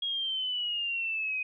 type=exponential sweep; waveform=sine; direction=down; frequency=3300 to 2497 Hz; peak=-29 dBFS; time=0.02-1.43 s; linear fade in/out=5 ms; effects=none